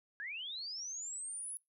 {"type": "linear sweep", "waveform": "sine", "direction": "up", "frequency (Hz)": [1600, 10548], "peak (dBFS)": -40, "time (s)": [0.2, 1.57], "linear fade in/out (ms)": 0, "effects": ["noise-tail reverb RT60 0.2 s tail -24 dB re dry"]}